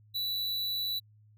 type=tone; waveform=square; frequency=3951 Hz; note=B7; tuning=in tune; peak=-31 dBFS; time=0.14-1 s; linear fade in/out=20 ms; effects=added 106 Hz sine -57 dBFS peak until 1.37 s